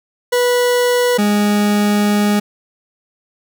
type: tone pair in turn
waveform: 40% pulse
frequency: 490 / 206.9 Hz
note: B4 / G#3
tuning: -14 / -6 cents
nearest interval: octave + minor third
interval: 1492 cents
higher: first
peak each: -11 dBFS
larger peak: neither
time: 0.32-1.18 / 1.18-2.4 s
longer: second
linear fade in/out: 10 ms
effects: none